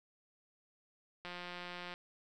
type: click train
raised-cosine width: 0.3 ms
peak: -29 dBFS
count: 123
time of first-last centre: 1.25-1.939 s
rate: 177 Hz
effects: none